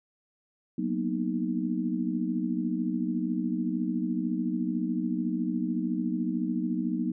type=chord; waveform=sine; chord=B major seventh; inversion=second; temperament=equal; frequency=185 / 233.1 / 246.9 / 311.1 Hz; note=F#3 / A#3 / B3 / D#4; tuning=0 / 0 / 0 / 0 cents; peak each=-32 dBFS; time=0.78-7.12 s; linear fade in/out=5 ms; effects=none